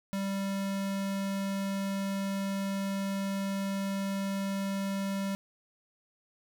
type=tone; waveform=square; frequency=196 Hz; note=G3; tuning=in tune; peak=-31 dBFS; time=0.13-5.35 s; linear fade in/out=0 ms; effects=none